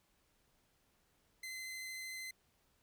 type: tone with vibrato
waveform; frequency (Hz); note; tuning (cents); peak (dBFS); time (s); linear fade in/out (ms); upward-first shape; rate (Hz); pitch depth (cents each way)
sawtooth; 2056; C7; -31; -40; 1.43-2.31; 5; sine; 13; 8
effects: pink hiss -75 dBFS RMS until 2.82 s